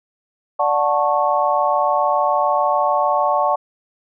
sine chord, D major seventh, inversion none, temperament just, 587.3 / 734.2 / 881 / 1101.2 Hz, D5 / F#5 / A5 / C#6, 0 / -14 / +2 / -12 cents, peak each -20 dBFS, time 0.59-3.56 s, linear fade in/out 10 ms, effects none

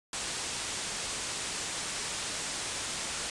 white low-pass noise, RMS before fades -36 dBFS, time 0.13-3.3 s, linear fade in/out 2 ms, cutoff 9300 Hz, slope 48 dB/octave, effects resampled to 24000 Hz

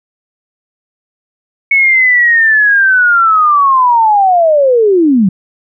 sine linear sweep, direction down, 2217 to 176.7 Hz, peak -5 dBFS, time 1.71-5.29 s, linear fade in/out 5 ms, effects none

